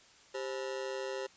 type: ring-modulated tone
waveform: 40% pulse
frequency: 461 Hz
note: A#4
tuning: 19 cents flat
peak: -32 dBFS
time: 0.34-1.27 s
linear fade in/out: 10 ms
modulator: 66.6 Hz
effects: white hiss -60 dBFS RMS until 1.36 s + resampled to 16000 Hz